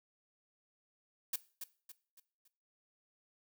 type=noise with echo; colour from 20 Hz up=blue; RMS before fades=-35 dBFS; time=1.33-1.36 s; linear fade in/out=5 ms; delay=280 ms; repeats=4; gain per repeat=-8 dB; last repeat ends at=2.48 s; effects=noise-tail reverb RT60 0.4 s tail -18 dB re dry